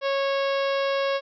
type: harmonic tone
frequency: 550 Hz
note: C#5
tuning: 14 cents flat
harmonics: 1 / 2 / 3 / 4 / 5 / 6 / 7 / 8 / 9 / 10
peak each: -23 / -30 / -34 / -37 / -37 / -38 / -40 / -45 / -43 / -46 dBFS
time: 0.01-1.21 s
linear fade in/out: 50 ms
effects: none